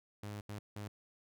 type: tone bursts at uneven times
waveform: sawtooth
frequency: 103.6 Hz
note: G#2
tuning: 4 cents flat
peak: -38 dBFS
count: 3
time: 0.23-0.41 / 0.49-0.59 / 0.76-0.88 s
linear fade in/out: 5 ms
effects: none